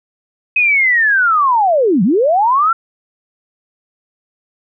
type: linear two-way sweep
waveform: sine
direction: down then up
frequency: 2543 to 166.4 to 1380 Hz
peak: -9 dBFS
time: 0.56-2.73 s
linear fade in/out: 5 ms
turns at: 2.03 s
effects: none